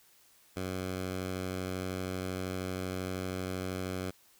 10% pulse tone, 92.8 Hz, F#2, 6 cents sharp, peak -26 dBFS, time 0.56-4.11 s, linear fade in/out 10 ms, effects white hiss -63 dBFS RMS until 4.39 s

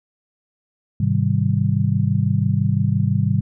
sine chord, Ab major seventh, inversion none, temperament just, 103.83 / 129.78 / 155.74 / 194.67 Hz, Ab2 / C3 / Eb3 / G3, 0 / -14 / +2 / -12 cents, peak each -20 / -20 / -23 / -22 dBFS, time 1-3.41 s, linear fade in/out 5 ms, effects none

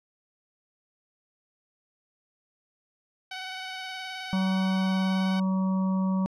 10% pulse tone with vibrato, 751 Hz, F#5, 26 cents sharp, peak -26 dBFS, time 3.31-5.4 s, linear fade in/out 5 ms, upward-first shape square, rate 19 Hz, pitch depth 16 cents each way
harmonic tone, 189.2 Hz, F#3, 39 cents sharp, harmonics 1 / 3 / 5 / 6, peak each -23 / -39 / -38 / -41 dBFS, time 4.33-6.26 s, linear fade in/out 0 ms
effects low-pass 6000 Hz 12 dB/octave

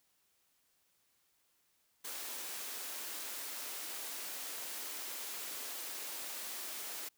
white high-pass noise, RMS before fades -43 dBFS, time 2.04-7.09 s, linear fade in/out 10 ms, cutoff 260 Hz, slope 24 dB/octave, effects white hiss -75 dBFS RMS until 7.17 s

